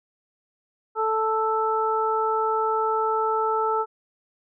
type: harmonic tone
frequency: 440 Hz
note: A4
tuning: in tune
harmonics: 1 / 2 / 3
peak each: -25 / -25 / -25 dBFS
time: 0.95-3.86 s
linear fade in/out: 50 ms
effects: none